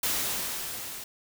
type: noise with level ramp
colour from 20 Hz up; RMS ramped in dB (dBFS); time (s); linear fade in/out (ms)
white; -27 to -40; 0.03-1.04; 5
effects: none

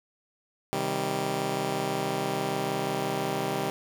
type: chord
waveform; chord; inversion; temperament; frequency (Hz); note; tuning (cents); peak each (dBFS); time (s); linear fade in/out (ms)
10% pulse; C minor; none; just; 130.81 / 156.98 / 196.22; C3 / Eb3 / G3; 0 / +16 / +2; -25 / -25 / -24; 0.73-3.7; 0
effects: none

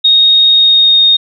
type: tone with pitch glide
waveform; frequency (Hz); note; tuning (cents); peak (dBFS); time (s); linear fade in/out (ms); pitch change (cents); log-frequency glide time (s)
sine; 3729 to 3703; A#7 to A#7; 0 to -12; -4; 0.04-1.17; 10; -12; 0.51-1.01
effects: none

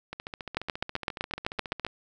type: two click trains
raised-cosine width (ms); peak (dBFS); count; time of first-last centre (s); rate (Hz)
0.3; -11 / -20; 11 / 26; 0.57-1.849 / 0.13-1.866; 7.82 / 14.4
effects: none

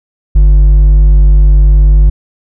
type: tone with hard clipping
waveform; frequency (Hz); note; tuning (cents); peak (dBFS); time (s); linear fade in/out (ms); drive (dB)
sine; 49.48; G1; +17; -3; 0.35-2.1; 10; 4
effects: none

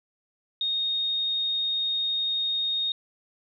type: tone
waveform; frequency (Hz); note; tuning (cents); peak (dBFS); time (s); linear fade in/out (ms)
sine; 3711; A#7; -9; -24; 0.61-2.92; 2
effects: none

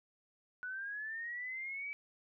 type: linear sweep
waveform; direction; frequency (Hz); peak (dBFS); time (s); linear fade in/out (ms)
sine; up; 1469 to 2305; -39; 0.63-1.93; 0
effects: none

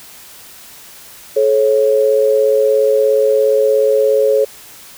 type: tone pair together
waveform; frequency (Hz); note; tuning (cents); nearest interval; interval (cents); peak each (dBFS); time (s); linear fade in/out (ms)
sine; 430 / 547; A4 / C#5; -40 / -23; major third; 417; -12; 1.36-4.45; 10
effects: white hiss -38 dBFS RMS until 4.97 s

